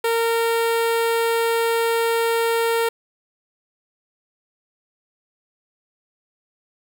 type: tone with notch filter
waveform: sawtooth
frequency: 460 Hz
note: A#4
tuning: 23 cents flat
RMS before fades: -20 dBFS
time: 0.04-2.89 s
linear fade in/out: 5 ms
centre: 5900 Hz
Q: 1.7
effects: none